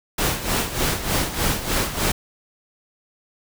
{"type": "noise with tremolo", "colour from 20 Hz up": "pink", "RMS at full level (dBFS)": -20, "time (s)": [0.18, 2.12], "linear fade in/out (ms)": 5, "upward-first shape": "sine", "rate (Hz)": 3.3, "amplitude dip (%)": 70, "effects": []}